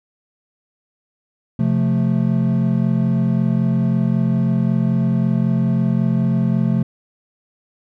triangle chord, F major, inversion second, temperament equal, 130.81 / 174.61 / 220 Hz, C3 / F3 / A3, 0 / 0 / 0 cents, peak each -17 dBFS, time 1.59-6.83 s, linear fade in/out 5 ms, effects none

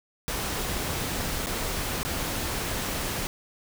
pink noise with dropouts, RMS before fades -30 dBFS, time 0.28-3.27 s, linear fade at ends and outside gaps 0 ms, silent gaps 1.461-1.469 / 2.031-2.05 s, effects none

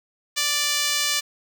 5% pulse tone with high-pass filter, 587.3 Hz, D5, in tune, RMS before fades -23 dBFS, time 0.36-1.21 s, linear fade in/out 20 ms, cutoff 1400 Hz, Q 0.61, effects none

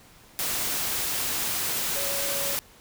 sine tone in noise, 560 Hz, C#5, 18 cents sharp, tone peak -34 dBFS, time 1.96-2.55 s, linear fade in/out 0 ms, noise white, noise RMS -28 dBFS, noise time 0.39-2.59 s, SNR -9 dB, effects pink hiss -53 dBFS RMS until 2.8 s

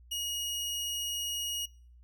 sawtooth tone, 2883 Hz, F#7, 46 cents flat, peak -29 dBFS, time 0.11-1.66 s, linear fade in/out 10 ms, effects noise-tail reverb RT60 0.5 s tail -25 dB re dry + added 60 Hz sine -53 dBFS peak until 2.03 s

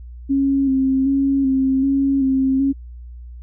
sine tone with vibrato, 270 Hz, C#4, 45 cents flat, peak -14 dBFS, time 0.29-2.73 s, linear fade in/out 20 ms, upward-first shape square, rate 1.3 Hz, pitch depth 28 cents each way, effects added 60 Hz sine -33 dBFS peak until 3.42 s

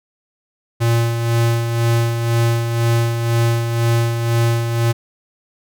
square tone with tremolo, 116.54 Hz, A#2, in tune, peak -13 dBFS, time 0.8-4.93 s, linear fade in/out 20 ms, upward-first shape sine, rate 2 Hz, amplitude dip 50%, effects none

